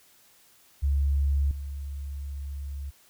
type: tone with level steps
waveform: sine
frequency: 70.1 Hz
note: C#2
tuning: 20 cents sharp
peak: -21 / -32 dBFS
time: 0.82-2.91 s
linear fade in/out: 20 ms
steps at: 1.51 s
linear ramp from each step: 2 ms
effects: white hiss -59 dBFS RMS until 3.09 s